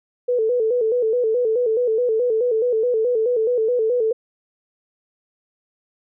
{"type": "tone with vibrato", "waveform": "sine", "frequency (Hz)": 466.2, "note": "A#4", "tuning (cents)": 0, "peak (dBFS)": -16, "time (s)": [0.28, 4.13], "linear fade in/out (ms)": 10, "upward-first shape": "square", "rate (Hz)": 4.7, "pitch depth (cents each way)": 94, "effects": []}